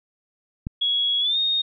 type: click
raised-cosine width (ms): 5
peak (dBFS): -15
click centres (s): 0.669
type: tone with pitch glide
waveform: sine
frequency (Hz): 3339 to 3705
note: G#7 to A#7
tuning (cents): +9 to -11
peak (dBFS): -19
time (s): 0.81-1.62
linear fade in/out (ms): 10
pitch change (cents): +180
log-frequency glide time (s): 1.2-1.38
effects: none